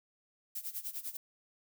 violet noise with tremolo, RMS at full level -38 dBFS, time 0.55-1.17 s, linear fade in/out 5 ms, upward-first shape sine, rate 10 Hz, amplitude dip 85%, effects none

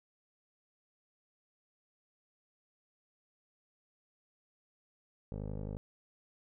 15% pulse tone with low-pass filter, 51.5 Hz, G#1, 14 cents flat, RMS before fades -40 dBFS, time 5.32-5.77 s, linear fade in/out 0 ms, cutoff 480 Hz, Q 1.4, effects none

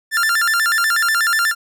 45% pulse tone with vibrato, 1568 Hz, G6, in tune, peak -14 dBFS, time 0.11-1.55 s, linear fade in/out 50 ms, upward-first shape square, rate 8.2 Hz, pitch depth 210 cents each way, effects none

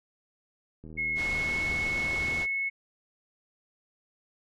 click train, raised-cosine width 3 ms, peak -33 dBFS, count 125, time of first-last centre 0.84-2.412 s, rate 78.9 Hz
sine tone with pitch glide, 2172 to 2193 Hz, C#7 to C#7, -36 to -19 cents, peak -27 dBFS, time 0.97-2.7 s, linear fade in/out 20 ms, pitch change +17 cents, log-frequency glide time 1.13-1.59 s
pink noise, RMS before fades -37 dBFS, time 1.15-2.47 s, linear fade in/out 50 ms
effects low-pass 6000 Hz 12 dB/octave

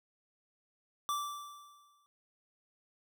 square tone with exponential decay, 1167 Hz, D6, 11 cents flat, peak -31 dBFS, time 1.09-2.06 s, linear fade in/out 0 ms, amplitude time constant 210 ms, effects none

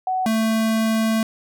sine / square tone pair in turn, 747 / 222.1 Hz, F#5 / A3, +16 / +16 cents, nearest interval octave + major sixth, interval 2100 cents, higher first, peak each -19 / -18 dBFS, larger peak second, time 0.07-0.26 / 0.26-1.23 s, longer second, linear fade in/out 2 ms, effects none

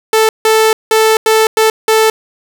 sawtooth tone bursts at uneven times, 440 Hz, A4, in tune, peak -3 dBFS, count 6, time 0.13-0.29 / 0.45-0.73 / 0.91-1.17 / 1.26-1.47 / 1.57-1.7 / 1.88-2.1 s, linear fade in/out 2 ms, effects none

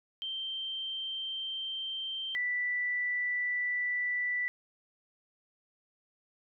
sine tone pair in turn, 3136 / 1971.9 Hz, G7 / B6, 0 / -3 cents, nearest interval minor sixth, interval 803 cents, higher first, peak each -34 / -29 dBFS, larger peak second, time 0.22-2.35 / 2.35-4.48 s, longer neither, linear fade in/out 0 ms, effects none

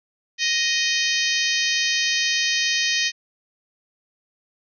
harmonic tone, 622.3 Hz, D#5, in tune, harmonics 3 / 4 / 5 / 6 / 7 / 8 / 9 / 10, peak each -25 / -26 / -27 / -28 / -28 / -29 / -30 / -30 dBFS, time 0.38-3.12 s, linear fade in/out 50 ms, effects none

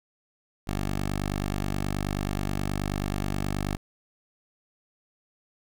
10% pulse tone, 49.38 Hz, G1, 13 cents sharp, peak -19 dBFS, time 0.67-3.77 s, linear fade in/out 10 ms, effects none

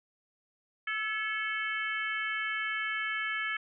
harmonic tone with a mistuned harmonic, 440 Hz, A4, in tune, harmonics 3 / 4 / 5 / 6 / 7, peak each -38 / -34 / -35 / -44 / -42 dBFS, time 0.87-3.57 s, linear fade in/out 5 ms, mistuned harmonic 4, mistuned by -54 cents, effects none

